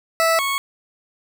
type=tone pair in turn; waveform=20% pulse; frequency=656 / 1103.3 Hz; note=E5 / C#6; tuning=-9 / -9 cents; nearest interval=major sixth; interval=900 cents; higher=second; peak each=-10 / -15 dBFS; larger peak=first; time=0.2-0.39 / 0.39-0.58 s; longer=neither; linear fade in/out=0 ms; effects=none